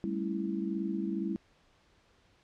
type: chord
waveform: sine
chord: A dominant seventh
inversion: third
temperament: just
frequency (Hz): 198 / 220 / 275 / 330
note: G3 / A3 / C#4 / E4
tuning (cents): +18 / 0 / -14 / +2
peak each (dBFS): -34 / -39 / -40 / -35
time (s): 0.04-1.36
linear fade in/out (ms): 0
effects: pink hiss -66 dBFS RMS until 2.43 s + low-pass 5000 Hz 12 dB/octave

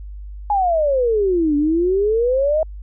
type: exponential two-way sweep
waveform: sine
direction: down then up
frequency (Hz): 845 to 286.3 to 643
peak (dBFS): -14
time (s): 0.5-2.63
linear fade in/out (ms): 2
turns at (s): 1.56
effects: added 50 Hz sine -30 dBFS peak until 2.82 s

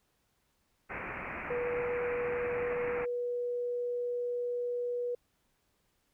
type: low-pass noise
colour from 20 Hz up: white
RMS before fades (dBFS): -40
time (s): 0.89-3.06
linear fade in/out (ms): 20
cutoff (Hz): 2500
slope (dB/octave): 96
type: tone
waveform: sine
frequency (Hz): 485.9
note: B4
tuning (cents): -28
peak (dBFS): -31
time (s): 1.5-5.15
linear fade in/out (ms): 5
effects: pink hiss -75 dBFS RMS until 6.13 s

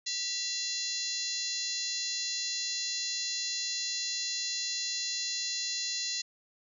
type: harmonic tone with a mistuned harmonic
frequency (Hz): 684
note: F5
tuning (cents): -36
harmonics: 3 / 4 / 5 / 6 / 7 / 8 / 9 / 10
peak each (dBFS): -45 / -44 / -45 / -35 / -40 / -42 / -39 / -39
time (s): 0.06-6.22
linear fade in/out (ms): 10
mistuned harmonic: 3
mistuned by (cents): -81
effects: none

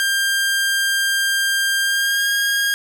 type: tone with pitch glide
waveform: sawtooth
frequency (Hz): 1595 to 1625.7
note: G6 to G#6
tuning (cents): +30 to -37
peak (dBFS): -13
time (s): 0-2.74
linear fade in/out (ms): 0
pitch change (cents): +33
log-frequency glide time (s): 1.81-2.32
effects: none

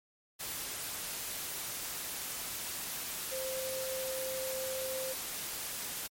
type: tone in noise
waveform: sine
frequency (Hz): 523.3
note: C5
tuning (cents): 0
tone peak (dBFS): -36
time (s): 3.31-5.14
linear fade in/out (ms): 20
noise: white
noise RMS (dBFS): -39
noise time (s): 0.39-6.08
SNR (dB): 0
effects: MP3 64 kbps

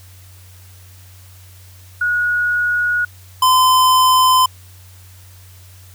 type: tone pair in turn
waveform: sine / square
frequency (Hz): 1453 / 1024.5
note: F#6 / C6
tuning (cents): -32 / -37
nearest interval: tritone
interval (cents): 605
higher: first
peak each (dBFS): -14 / -10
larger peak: second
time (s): 2.01-3.05 / 3.42-4.46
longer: neither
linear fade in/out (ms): 5
effects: added 92 Hz sine -40 dBFS peak until 5.94 s + white hiss -47 dBFS RMS until 5.94 s

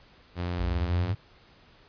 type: tone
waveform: sawtooth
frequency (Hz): 88.1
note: F2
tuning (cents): +16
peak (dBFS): -25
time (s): 0.35-1.15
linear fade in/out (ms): 50
type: linear sweep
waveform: sine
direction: up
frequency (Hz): 52.2 to 105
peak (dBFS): -27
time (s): 0.59-1.15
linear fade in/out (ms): 5
effects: pink hiss -57 dBFS RMS until 1.88 s + resampled to 11025 Hz

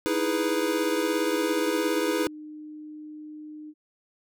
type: chord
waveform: square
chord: E major seventh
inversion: third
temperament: equal with one note detuned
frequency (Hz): 312.4 / 329.6 / 415.3 / 493.9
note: D#4 / E4 / G#4 / B4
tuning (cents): +7 / 0 / 0 / 0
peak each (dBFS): -30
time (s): 0.06-2.27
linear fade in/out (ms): 0
type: tone with pitch glide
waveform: sine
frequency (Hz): 300 to 304.4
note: D4 to D#4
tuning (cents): +37 to -38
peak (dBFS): -38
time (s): 1.3-3.74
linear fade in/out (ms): 50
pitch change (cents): +25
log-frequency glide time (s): 1.51-2.13
effects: none

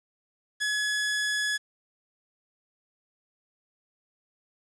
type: tone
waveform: sawtooth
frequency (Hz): 1694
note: G#6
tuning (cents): +34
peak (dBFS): -22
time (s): 0.6-1.58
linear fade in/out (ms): 20
effects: resampled to 22050 Hz + 9-bit

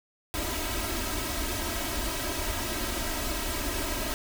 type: noise with comb filter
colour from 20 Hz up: pink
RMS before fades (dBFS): -31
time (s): 0.34-4.14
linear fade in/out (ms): 0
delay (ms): 3.1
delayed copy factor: +0.95
effects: none

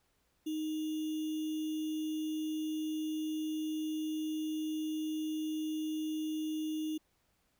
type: tone with sample-and-hold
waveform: sine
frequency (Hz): 311.1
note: D#4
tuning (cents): 0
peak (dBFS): -33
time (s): 0.46-6.98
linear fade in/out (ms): 10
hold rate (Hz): 3150
effects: pink hiss -75 dBFS RMS until 7.59 s

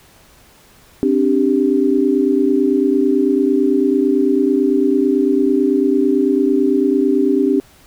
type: chord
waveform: sine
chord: C suspended second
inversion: none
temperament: equal with one note detuned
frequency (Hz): 264.7 / 293.7 / 392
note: C4 / D4 / G4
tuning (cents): +20 / 0 / 0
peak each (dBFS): -16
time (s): 1.03-7.6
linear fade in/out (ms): 0
effects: pink hiss -48 dBFS RMS until 7.86 s

